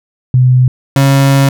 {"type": "tone pair in turn", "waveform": ["sine", "35% pulse"], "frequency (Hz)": [126.9, 137.49], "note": ["B2", "C#3"], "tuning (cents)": [47, -14], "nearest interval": "minor second", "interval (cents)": 139, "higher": "second", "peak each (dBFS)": -4, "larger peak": "neither", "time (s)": [[0.34, 0.68], [0.96, 1.49]], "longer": "second", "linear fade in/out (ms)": 2, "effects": []}